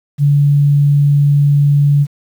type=tone; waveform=sine; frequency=143.7 Hz; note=D3; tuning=37 cents flat; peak=-7 dBFS; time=0.18-2.07 s; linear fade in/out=50 ms; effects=7-bit

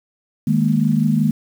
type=chord; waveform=sine; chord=D# suspended fourth; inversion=none; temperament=equal; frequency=155.56 / 207.7 / 233.1 Hz; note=D#3 / G#3 / A#3; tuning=0 / 0 / 0 cents; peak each=-18 dBFS; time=0.47-1.31 s; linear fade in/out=5 ms; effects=7-bit

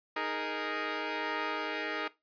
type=chord; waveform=10% pulse; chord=D# suspended fourth; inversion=none; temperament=equal; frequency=311.1 / 415.3 / 466.2 Hz; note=D#4 / G#4 / A#4; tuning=0 / 0 / 0 cents; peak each=-29 dBFS; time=0.16-2.08 s; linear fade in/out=5 ms; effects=noise-tail reverb RT60 0.2 s tail -18 dB re dry + resampled to 11025 Hz

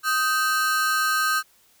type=ring-modulated tone; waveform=45% pulse; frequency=1403 Hz; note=F6; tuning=8 cents sharp; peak=-17 dBFS; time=0.03-1.43 s; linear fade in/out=50 ms; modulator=151 Hz; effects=white hiss -59 dBFS RMS until 1.8 s

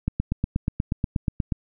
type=click train; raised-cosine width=5 ms; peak=-10 dBFS; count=13; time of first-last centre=0.08-1.522 s; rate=8.32 Hz; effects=none

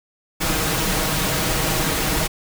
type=noise with comb filter; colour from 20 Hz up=pink; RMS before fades=-21 dBFS; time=0.4-2.28 s; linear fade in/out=20 ms; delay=6.3 ms; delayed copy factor=+0.55; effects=none

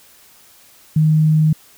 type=tone; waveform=sine; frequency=155.56 Hz; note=D#3; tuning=in tune; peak=-10 dBFS; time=0.96-1.53 s; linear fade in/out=5 ms; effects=white hiss -48 dBFS RMS until 1.77 s

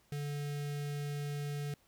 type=tone with notch filter; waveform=square; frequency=145 Hz; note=D3; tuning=22 cents flat; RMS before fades=-38 dBFS; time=0.12-1.74 s; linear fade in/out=2 ms; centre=1000 Hz; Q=1.4; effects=pink hiss -69 dBFS RMS until 1.87 s

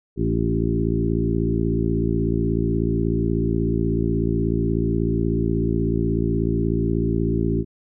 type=harmonic tone with a mistuned harmonic; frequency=56.4 Hz; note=A1; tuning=44 cents sharp; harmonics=1 / 2 / 3 / 4 / 5 / 6 / 7; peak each=-26 / -25 / -25 / -27 / -27 / -27 / -28 dBFS; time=0.16-7.65 s; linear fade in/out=50 ms; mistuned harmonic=6; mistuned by=+21 cents; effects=none

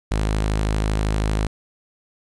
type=tone; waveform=sawtooth; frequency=52.7 Hz; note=G#1; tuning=26 cents sharp; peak=-15 dBFS; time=0.11-1.47 s; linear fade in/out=5 ms; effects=resampled to 24000 Hz + 9-bit

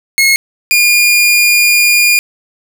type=tone pair in turn; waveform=sawtooth; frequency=2168 / 2423 Hz; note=C#7 / D#7; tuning=-39 / -47 cents; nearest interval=major second; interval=192 cents; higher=second; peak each=-3 dBFS; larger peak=neither; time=0.18-0.36 / 0.71-2.19 s; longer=second; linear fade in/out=0 ms; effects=none

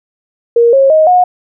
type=tone with pitch steps; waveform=sine; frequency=469.5 / 542.4 / 626.7 / 724.1 Hz; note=A#4 / C#5 / D#5 / F#5; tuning=+12 / -38 / +12 / -38 cents; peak=-4 dBFS; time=0.56-1.24 s; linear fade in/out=5 ms; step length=170 ms; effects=none

